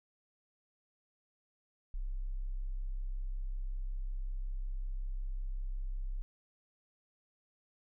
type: tone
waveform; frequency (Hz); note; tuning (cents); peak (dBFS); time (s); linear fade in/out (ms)
sine; 32.7; C1; 0; -34; 1.94-6.22; 0
effects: none